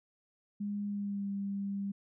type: tone with pitch glide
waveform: sine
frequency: 204.4 to 198.81 Hz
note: G#3 to G3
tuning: -27 to +25 cents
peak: -33 dBFS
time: 0.6-1.92 s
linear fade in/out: 10 ms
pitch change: -48 cents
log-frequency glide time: 0.85-1.31 s
effects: none